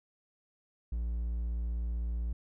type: tone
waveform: triangle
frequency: 57.9 Hz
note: A#1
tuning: 11 cents flat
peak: -29 dBFS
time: 0.92-2.33 s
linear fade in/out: 5 ms
effects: none